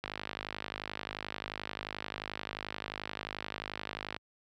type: click train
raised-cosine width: 0.3 ms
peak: -20 dBFS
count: 213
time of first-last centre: 0.04-4.165 s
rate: 51.4 Hz
effects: high-pass 60 Hz 12 dB/octave